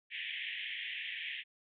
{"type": "band-pass noise", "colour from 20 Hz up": "pink", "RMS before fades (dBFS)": -41, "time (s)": [0.1, 1.44], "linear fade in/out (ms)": 50, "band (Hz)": [1800, 3400], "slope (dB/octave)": 96, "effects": []}